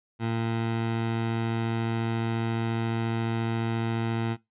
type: tone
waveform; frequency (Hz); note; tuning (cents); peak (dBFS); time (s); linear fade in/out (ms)
20% pulse; 114.3; A#2; -34; -21; 0.19-4.37; 50
effects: noise-tail reverb RT60 0.2 s tail -21 dB re dry + resampled to 8000 Hz